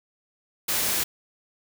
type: noise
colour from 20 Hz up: white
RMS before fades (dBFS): -25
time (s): 0.68-1.04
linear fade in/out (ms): 10
effects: none